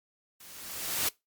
white noise with level ramp, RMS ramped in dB -51 to -27 dBFS, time 0.4-1.09 s, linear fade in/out 5 ms, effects noise-tail reverb RT60 0.2 s tail -23 dB re dry + MP3 96 kbps

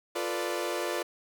sawtooth chord, B half-diminished seventh, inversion second, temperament equal, 349.2 / 440 / 493.9 / 587.3 Hz, F4 / A4 / B4 / D5, 0 / 0 / 0 / 0 cents, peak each -30 / -34 / -32 / -31 dBFS, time 0.15-1.03 s, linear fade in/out 10 ms, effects none

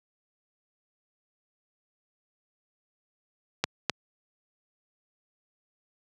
clicks, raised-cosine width 0.2 ms, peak -6 dBFS, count 2, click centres 3.64 / 3.897 s, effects high-pass 100 Hz 12 dB/octave

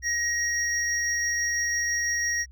triangle tone pair together, 1886 / 5652 Hz, A#6 / F8, +20 / +20 cents, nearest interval octave + perfect fifth, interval 1900 cents, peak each -24 / -27 dBFS, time 0.02-2.46 s, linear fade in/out 50 ms, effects added 64 Hz sine -45 dBFS peak until 2.51 s

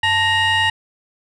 sine tone with frequency modulation, 1864.7 Hz, A#6, in tune, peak -11 dBFS, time 0.03-0.7 s, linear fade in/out 5 ms, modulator 980 Hz, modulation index 1.2, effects tanh soft clip ceiling -13 dBFS

